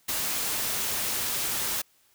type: noise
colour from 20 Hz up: white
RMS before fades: -29 dBFS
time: 0.08-1.82 s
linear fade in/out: 10 ms
effects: white hiss -64 dBFS RMS until 2.14 s